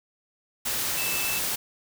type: tone in noise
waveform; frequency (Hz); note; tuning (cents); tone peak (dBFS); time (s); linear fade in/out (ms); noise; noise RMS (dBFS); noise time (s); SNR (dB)
sine; 2637; E7; 0; -31; 0.97-1.39; 10; white; -28; 0.65-1.56; -6
effects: none